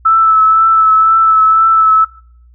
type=tone with vibrato; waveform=sine; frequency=1313 Hz; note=E6; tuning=7 cents flat; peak=-5 dBFS; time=0.05-2.05 s; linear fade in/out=10 ms; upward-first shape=triangle; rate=2 Hz; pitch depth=23 cents each way; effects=noise-tail reverb RT60 0.5 s tail -18 dB re dry + added 60 Hz sine -40 dBFS peak until 2.54 s